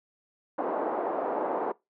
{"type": "band-pass noise", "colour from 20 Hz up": "white", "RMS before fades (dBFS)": -30, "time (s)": [0.58, 1.72], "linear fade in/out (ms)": 5, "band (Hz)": [310, 880], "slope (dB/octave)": 24, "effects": ["noise-tail reverb RT60 0.2 s tail -22 dB re dry"]}